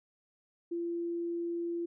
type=tone; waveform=sine; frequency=341.4 Hz; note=F4; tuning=39 cents flat; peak=-32 dBFS; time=0.71-1.86 s; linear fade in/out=10 ms; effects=none